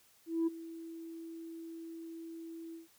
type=tone with ADSR envelope; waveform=sine; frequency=329.6 Hz; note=E4; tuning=in tune; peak=-25 dBFS; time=0.26-2.88 s; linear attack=210 ms; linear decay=18 ms; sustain=-18 dB; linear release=140 ms; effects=tanh soft clip ceiling -26 dBFS + white hiss -66 dBFS RMS until 2.98 s